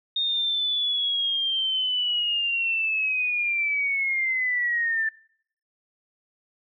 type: linear sweep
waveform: sine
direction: down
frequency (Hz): 3692 to 1763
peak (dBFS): -22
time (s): 0.16-5.09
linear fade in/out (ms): 5
effects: noise-tail reverb RT60 0.6 s tail -23 dB re dry